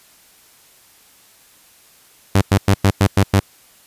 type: tone bursts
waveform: sawtooth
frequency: 98 Hz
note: G2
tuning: in tune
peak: -6 dBFS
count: 7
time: 2.35-3.399 s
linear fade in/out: 5 ms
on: 65 ms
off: 99 ms
effects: white hiss -50 dBFS RMS until 3.86 s + resampled to 32000 Hz